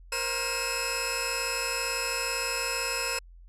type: tone cluster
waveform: 15% pulse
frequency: 474.2 / 532 / 1390 / 2578 Hz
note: A#4 / C5 / F6 / E7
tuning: +30 / +29 / -9 / -39 cents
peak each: -29 / -29 / -32 / -23 dBFS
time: 0.12-3.19 s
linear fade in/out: 5 ms
effects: added 43 Hz sine -47 dBFS peak until 3.48 s + low-pass 12000 Hz 12 dB/octave